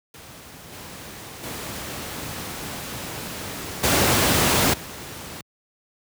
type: noise with level steps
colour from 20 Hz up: pink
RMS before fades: -42 / -38 / -32 / -18 / -36 dBFS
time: 0.14-5.41 s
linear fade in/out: 2 ms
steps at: 0.72 / 1.43 / 3.83 / 4.73 s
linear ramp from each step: 10 ms
effects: high-pass 80 Hz 12 dB/octave